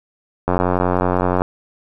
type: click train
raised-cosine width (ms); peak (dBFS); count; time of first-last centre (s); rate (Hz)
1; -3; 86; 0.48-1.419; 90.5
effects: none